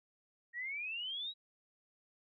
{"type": "exponential sweep", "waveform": "sine", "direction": "up", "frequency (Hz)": [1864.7, 3900], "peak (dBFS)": -38, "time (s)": [0.53, 1.34], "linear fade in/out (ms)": 50, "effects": []}